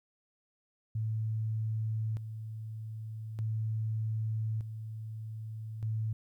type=tone with tremolo; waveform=sine; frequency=110 Hz; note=A2; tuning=in tune; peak=-30 dBFS; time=0.95-6.13 s; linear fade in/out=5 ms; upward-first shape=square; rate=0.41 Hz; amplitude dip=60%; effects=12-bit